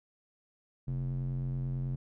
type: tone with band-pass filter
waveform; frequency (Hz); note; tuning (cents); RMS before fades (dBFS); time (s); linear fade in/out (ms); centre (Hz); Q
square; 44.64; F1; +39; -34; 0.87-1.96; 10; 140; 2.7
effects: none